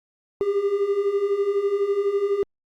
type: beating tone pair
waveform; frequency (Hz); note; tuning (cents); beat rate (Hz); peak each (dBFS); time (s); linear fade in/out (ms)
triangle; 392 / 404; G4 / G#4; 0 / -48; 12; -24 / -19; 0.41-2.43; 0
effects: Opus 48 kbps

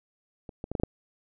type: clicks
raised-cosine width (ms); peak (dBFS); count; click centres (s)
2; -27 / -21 / -19 / -14 / -18 / -9; 6; 0.492 / 0.641 / 0.716 / 0.752 / 0.799 / 0.835
effects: none

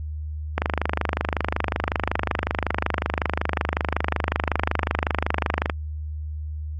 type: click train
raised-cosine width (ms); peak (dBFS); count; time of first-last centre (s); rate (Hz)
0.5; -6; 131; 0.58-5.698; 25.4
effects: added 76 Hz sine -28 dBFS peak until 6.79 s + AAC 64 kbps

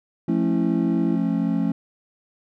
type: chord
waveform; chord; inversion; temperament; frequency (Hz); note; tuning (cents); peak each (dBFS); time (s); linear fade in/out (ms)
triangle; F augmented; none; just; 174.61 / 218.3 / 272.8; F3 / A3 / C#4; 0 / -13 / -28; -22; 0.28-1.72; 5
type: tone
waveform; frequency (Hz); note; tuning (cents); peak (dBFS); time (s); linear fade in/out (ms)
sine; 329.6; E4; 0; -24; 0.28-1.16; 10
effects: none

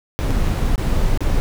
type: noise with dropouts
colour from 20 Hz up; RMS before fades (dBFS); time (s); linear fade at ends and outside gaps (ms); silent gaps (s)
brown; -17; 0.19-1.4; 0; 0.307-0.312 / 0.466-0.471 / 0.758-0.779 / 1.175-1.206
effects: none

